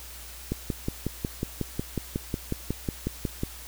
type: click train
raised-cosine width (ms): 3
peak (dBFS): -14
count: 17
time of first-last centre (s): 0.52-3.434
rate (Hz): 5.49
effects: added 60 Hz sine -45 dBFS peak until 3.67 s + white hiss -44 dBFS RMS until 3.67 s